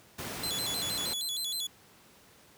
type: noise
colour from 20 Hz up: pink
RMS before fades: -38 dBFS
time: 0.18-1.14 s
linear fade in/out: 10 ms
type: tone with vibrato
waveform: sawtooth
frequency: 3729 Hz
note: A#7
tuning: in tune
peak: -29 dBFS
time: 0.43-1.67 s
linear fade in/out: 5 ms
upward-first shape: square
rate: 6.4 Hz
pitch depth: 160 cents each way
effects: pink hiss -58 dBFS RMS until 2.57 s + high-pass 100 Hz 12 dB/octave